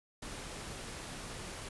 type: noise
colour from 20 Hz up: pink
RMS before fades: -44 dBFS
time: 0.22-1.69 s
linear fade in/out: 5 ms
effects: resampled to 24000 Hz